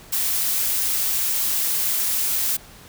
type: noise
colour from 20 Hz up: blue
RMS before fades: -22 dBFS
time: 0.12-2.57 s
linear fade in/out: 10 ms
effects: pink hiss -45 dBFS RMS until 2.88 s